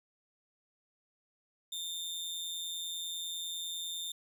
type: tone with amplitude modulation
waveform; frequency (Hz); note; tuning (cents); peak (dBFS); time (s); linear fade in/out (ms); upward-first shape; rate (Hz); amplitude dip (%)
sawtooth; 3610; A7; +44; -31; 1.72-4.12; 5; sine; 170; 65
effects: none